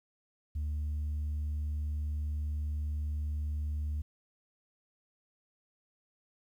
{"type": "tone", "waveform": "sine", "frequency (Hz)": 75, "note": "D2", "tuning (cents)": 37, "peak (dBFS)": -29, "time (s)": [0.55, 4.02], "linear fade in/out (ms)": 10, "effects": ["tanh soft clip ceiling -30 dBFS", "11-bit"]}